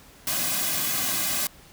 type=noise with comb filter; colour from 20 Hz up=white; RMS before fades=-26 dBFS; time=0.27-1.47 s; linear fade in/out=2 ms; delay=2.2 ms; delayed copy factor=-0.85; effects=pink hiss -51 dBFS RMS until 1.72 s